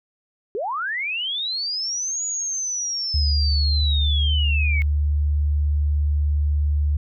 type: linear two-way sweep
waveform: sine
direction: up then down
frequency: 370 to 6860 to 2178 Hz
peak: -23 dBFS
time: 0.55-4.82 s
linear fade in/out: 0 ms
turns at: 2.24 s
type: tone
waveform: sine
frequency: 73.6 Hz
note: D2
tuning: 4 cents sharp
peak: -17 dBFS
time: 3.14-6.97 s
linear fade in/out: 5 ms
effects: none